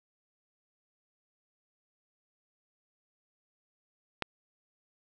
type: click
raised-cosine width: 0.3 ms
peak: -14 dBFS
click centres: 4.223 s
effects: none